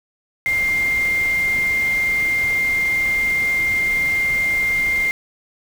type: tone in noise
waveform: sine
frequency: 2107 Hz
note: C7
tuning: 12 cents sharp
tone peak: -16 dBFS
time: 0.46-5.11 s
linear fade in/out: 0 ms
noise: pink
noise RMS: -33 dBFS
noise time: 0.46-5.11 s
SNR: +14 dB
effects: none